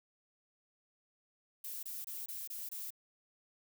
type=noise bursts; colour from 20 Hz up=violet; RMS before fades=-43 dBFS; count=6; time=1.64-2.905 s; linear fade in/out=5 ms; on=190 ms; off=25 ms; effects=none